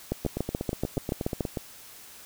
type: two click trains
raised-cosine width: 2 ms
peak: -13 / -16 dBFS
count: 10 / 12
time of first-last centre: 0.12-1.408 / 0.25-1.572 s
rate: 6.99 / 8.32 Hz
effects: white hiss -48 dBFS RMS until 2.25 s

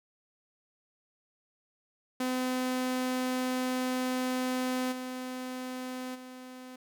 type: tone with level steps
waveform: sawtooth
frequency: 254.8 Hz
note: C4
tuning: 46 cents flat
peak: -25 / -32 / -40 dBFS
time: 2.2-6.76 s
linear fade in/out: 5 ms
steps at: 4.91 / 6.14 s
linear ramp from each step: 20 ms
effects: none

